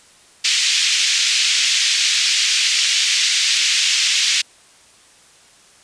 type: band-pass noise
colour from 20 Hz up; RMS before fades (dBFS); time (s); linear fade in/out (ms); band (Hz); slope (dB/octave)
pink; -17; 0.44-4.42; 10; 2400 to 6800; 24
effects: white hiss -49 dBFS RMS until 5.83 s + resampled to 22050 Hz

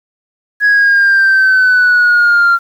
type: exponential sweep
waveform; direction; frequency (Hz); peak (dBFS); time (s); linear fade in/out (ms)
sine; down; 1674 to 1378; -4; 0.6-2.59; 50
effects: tanh soft clip ceiling -4 dBFS + 7-bit

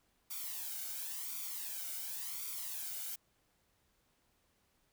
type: noise with flanger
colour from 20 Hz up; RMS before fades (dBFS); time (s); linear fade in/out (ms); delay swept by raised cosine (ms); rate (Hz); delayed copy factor
blue; -42; 0.3-3.16; 10; 0.86 to 1.37; 0.93; +0.7
effects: pink hiss -75 dBFS RMS until 4.92 s

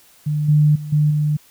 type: tone with level steps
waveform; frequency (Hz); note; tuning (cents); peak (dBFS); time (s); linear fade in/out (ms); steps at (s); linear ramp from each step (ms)
sine; 150; D3; +37; -17 / -10 / -26 / -12 / -15; 0.26-1.37; 10; 0.48 / 0.75 / 0.92 / 1.1; 10
effects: white hiss -51 dBFS RMS until 1.5 s

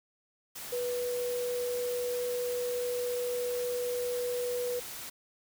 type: tone in noise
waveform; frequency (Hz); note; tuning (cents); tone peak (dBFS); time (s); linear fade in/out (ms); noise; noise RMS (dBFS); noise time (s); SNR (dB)
sine; 490; B4; -14; -30; 0.72-4.8; 10; white; -42; 0.55-5.1; +9
effects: none

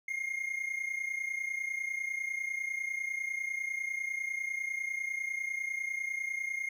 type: tone pair together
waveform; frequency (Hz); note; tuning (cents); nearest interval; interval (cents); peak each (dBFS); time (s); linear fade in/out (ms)
triangle; 2124 / 2154; C7 / C7; +25 / +50; unison; 25; -33 / -36; 0.08-6.69; 5
effects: none

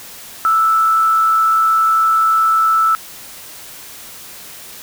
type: tone with frequency modulation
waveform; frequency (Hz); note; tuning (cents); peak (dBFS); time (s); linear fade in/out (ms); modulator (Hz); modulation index
sine; 1318.5; E6; 0; -10; 0.45-2.95; 0; 112; 0.27
effects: white hiss -35 dBFS RMS until 4.82 s

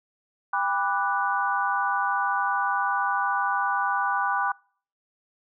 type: chord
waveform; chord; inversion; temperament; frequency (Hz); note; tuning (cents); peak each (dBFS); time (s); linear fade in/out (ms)
sine; G major seventh; none; equal with one note detuned; 798.2 / 987.8 / 1174.7 / 1480; G5 / B5 / D6 / F#6; +31 / 0 / 0 / 0; -28; 0.53-4.52; 5
effects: noise-tail reverb RT60 0.5 s tail -26 dB re dry

